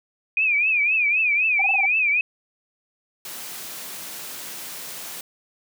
sine tone with vibrato, 2455 Hz, D#7, 24 cents flat, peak -17 dBFS, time 0.37-2.21 s, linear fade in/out 2 ms, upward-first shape triangle, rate 3.9 Hz, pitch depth 150 cents each way
sine tone bursts, 784 Hz, G5, in tune, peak -23 dBFS, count 6, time 1.59-1.858 s, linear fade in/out 5 ms, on 28 ms, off 20 ms
white high-pass noise, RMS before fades -35 dBFS, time 3.25-5.21 s, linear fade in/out 2 ms, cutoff 130 Hz, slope 24 dB/octave
effects none

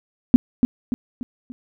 sine tone with echo, 246.6 Hz, B3, 2 cents flat, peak -4 dBFS, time 0.34-0.36 s, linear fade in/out 0 ms, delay 290 ms, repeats 4, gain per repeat -7 dB, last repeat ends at 1.52 s, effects none

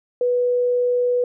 sine tone, 491.4 Hz, B4, 9 cents flat, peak -16 dBFS, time 0.21-1.24 s, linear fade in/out 2 ms, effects none

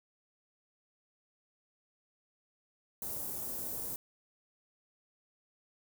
white band-stop noise, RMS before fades -39 dBFS, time 3.02-3.96 s, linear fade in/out 2 ms, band 640 to 11000 Hz, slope 12 dB/octave, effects none

